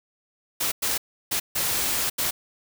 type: noise bursts at uneven times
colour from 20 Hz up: white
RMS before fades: -25 dBFS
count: 5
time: 0.6-0.72 / 0.82-0.98 / 1.31-1.4 / 1.55-2.1 / 2.18-2.31 s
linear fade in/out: 10 ms
effects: none